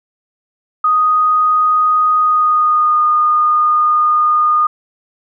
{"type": "tone with pitch glide", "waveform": "sine", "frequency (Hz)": [1244.5, 1223.8], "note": ["D#6", "D#6"], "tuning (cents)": [0, -29], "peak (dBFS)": -9, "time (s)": [0.84, 4.67], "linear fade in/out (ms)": 5, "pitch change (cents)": -29, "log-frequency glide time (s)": [2.18, 3.03], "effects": []}